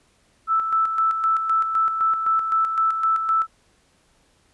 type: tone with tremolo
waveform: sine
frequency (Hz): 1318.5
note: E6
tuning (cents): 0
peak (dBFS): -16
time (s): 0.47-3.47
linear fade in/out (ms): 50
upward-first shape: square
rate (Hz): 3.9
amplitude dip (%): 50
effects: pink hiss -61 dBFS RMS until 4.53 s + resampled to 24000 Hz